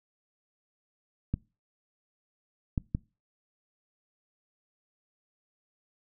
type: clicks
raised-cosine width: 5 ms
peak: -15 dBFS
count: 3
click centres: 1.34 / 2.778 / 2.949 s
effects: noise-tail reverb RT60 0.3 s tail -24 dB re dry